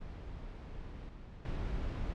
brown noise with level steps, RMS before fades -45 / -49 / -37 dBFS, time 0-2.14 s, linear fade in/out 20 ms, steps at 1.09 / 1.45 s, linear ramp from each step 2 ms, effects low-pass 4000 Hz 12 dB/octave

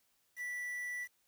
triangle tone with quantisation, 1964 Hz, B6, 10 cents flat, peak -36 dBFS, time 0.36-1.08 s, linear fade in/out 50 ms, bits 9, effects white hiss -75 dBFS RMS until 1.27 s

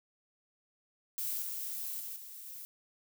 violet noise with level steps, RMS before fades -36 / -39 / -42 / -48 / -46 dBFS, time 1.18-2.65 s, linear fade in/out 0 ms, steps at 1.42 / 2 / 2.16 / 2.46 s, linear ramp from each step 2 ms, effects none

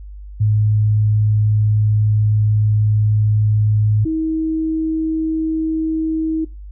sine tone pair in turn, 106.3 / 318.5 Hz, G#2 / D#4, +41 / +41 cents, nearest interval octave + perfect fifth, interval 1900 cents, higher second, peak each -12 / -16 dBFS, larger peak first, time 0.4-4.05 / 4.05-6.45 s, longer first, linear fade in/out 10 ms, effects noise-tail reverb RT60 0.2 s tail -18 dB re dry + added 50 Hz sine -31 dBFS peak until 6.71 s

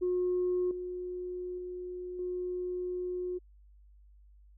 sine tone with level steps, 360.9 Hz, F#4, 43 cents flat, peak -26 / -35 / -37 / -32 dBFS, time 0.01-3.39 s, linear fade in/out 20 ms, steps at 0.71 / 1.58 / 2.19 s, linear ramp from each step 2 ms, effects tanh soft clip ceiling -23 dBFS + added 50 Hz sine -55 dBFS peak until 4.57 s

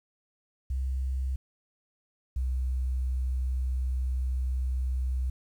sine tone pair in turn, 65.41 / 63.81 Hz, C2 / C2, 0 / -43 cents, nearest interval unison, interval 43 cents, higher first, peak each -27 / -26 dBFS, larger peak second, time 0.7-1.36 / 2.36-5.3 s, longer second, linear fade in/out 5 ms, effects 10-bit

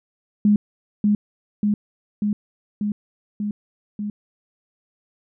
sine tone with echo, 207.7 Hz, G#3, in tune, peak -12 dBFS, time 0.45-0.56 s, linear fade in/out 2 ms, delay 590 ms, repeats 6, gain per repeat -2 dB, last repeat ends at 4.1 s, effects none

